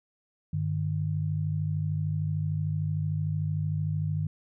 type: tone pair together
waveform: sine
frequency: 99.4 / 152.67 Hz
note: G2 / D#3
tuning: +25 / -33 cents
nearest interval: perfect fifth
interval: 742 cents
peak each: -30 / -28 dBFS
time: 0.53-4.27 s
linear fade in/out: 5 ms
effects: none